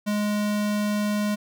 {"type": "tone", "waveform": "square", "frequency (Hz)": 208.3, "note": "G#3", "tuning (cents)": 5, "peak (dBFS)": -23, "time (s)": [0.06, 1.36], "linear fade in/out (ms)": 20, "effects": []}